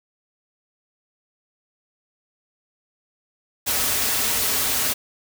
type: noise with comb filter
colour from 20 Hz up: white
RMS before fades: -22 dBFS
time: 3.66-4.94 s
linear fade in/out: 20 ms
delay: 5.8 ms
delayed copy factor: -0.6
effects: none